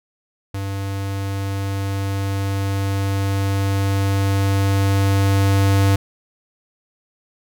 square tone with level ramp, 98.2 Hz, G2, 4 cents sharp, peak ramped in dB -24 to -13 dBFS, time 0.54-5.96 s, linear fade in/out 5 ms, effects none

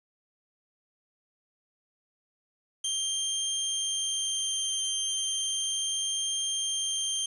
20% pulse tone with vibrato, 3166 Hz, G7, 17 cents sharp, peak -22 dBFS, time 2.84-7.26 s, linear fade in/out 5 ms, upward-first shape triangle, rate 0.35 Hz, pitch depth 9 cents each way, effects resampled to 24000 Hz + 9-bit

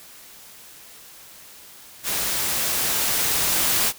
white noise with level ramp, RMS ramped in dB -25 to -20 dBFS, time 2.03-3.93 s, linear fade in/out 50 ms, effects white hiss -45 dBFS RMS until 3.98 s

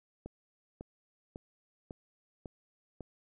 click train, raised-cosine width 2 ms, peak -29 dBFS, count 6, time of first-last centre 0.26-3.007 s, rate 1.82 Hz, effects none

